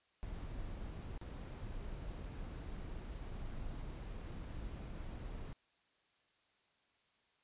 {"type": "noise with dropouts", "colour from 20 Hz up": "brown", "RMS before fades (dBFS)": -45, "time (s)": [0.23, 5.53], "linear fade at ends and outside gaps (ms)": 0, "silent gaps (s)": [[1.177, 1.214], [4.886, 4.89]], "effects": ["white hiss -75 dBFS RMS until 7.43 s", "resampled to 8000 Hz"]}